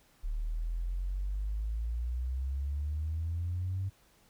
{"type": "exponential sweep", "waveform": "sine", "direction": "up", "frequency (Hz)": [36.69, 97.5], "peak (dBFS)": -30, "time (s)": [0.23, 3.9], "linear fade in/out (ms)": 20, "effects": ["tanh soft clip ceiling -26 dBFS", "pink hiss -65 dBFS RMS until 4.29 s"]}